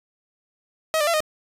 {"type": "tone with pitch steps", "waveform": "sawtooth", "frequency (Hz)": [635, 595, 675, 618], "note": ["D#5", "D5", "E5", "D#5"], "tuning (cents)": [35, 22, 41, -12], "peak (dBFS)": -15, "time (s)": [0.94, 1.204], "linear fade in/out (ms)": 0, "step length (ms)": 66, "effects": ["resampled to 32000 Hz"]}